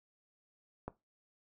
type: click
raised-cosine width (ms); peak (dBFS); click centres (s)
1; -25; 0.88
effects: noise-tail reverb RT60 0.2 s tail -17 dB re dry